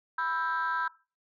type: chord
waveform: sine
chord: E minor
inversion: second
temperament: just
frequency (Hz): 988.9 / 1318.5 / 1582.2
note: B5 / E6 / G6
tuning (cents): +2 / 0 / +16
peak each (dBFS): -31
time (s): 0.18-0.88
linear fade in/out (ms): 5
effects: noise-tail reverb RT60 0.3 s tail -18 dB re dry + tanh soft clip ceiling -22 dBFS